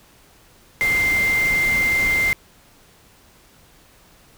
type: tone in noise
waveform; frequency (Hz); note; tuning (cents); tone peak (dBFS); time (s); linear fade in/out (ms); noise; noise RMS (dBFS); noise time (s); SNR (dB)
sine; 2093; C7; 0; -16; 0.81-2.33; 0; pink; -29; 0.81-2.33; +10
effects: pink hiss -52 dBFS RMS until 4.37 s